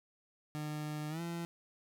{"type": "tone with pitch glide", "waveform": "30% pulse", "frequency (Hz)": [151.1, 169.6], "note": ["D3", "E3"], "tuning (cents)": [50, 50], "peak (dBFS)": -35, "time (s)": [0.55, 1.45], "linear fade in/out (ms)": 0, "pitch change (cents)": 200, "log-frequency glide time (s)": [1.09, 1.21], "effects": []}